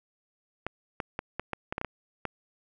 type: clicks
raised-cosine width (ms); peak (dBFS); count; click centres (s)
0.5; -16; 10; 0.666 / 1.002 / 1.191 / 1.396 / 1.533 / 1.725 / 1.781 / 1.814 / 1.847 / 2.253
effects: none